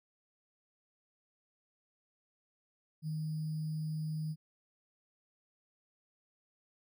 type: tone with sample-and-hold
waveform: sine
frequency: 155.7 Hz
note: D#3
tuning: 2 cents sharp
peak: -34 dBFS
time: 3.02-4.36 s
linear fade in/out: 50 ms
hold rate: 4900 Hz
effects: none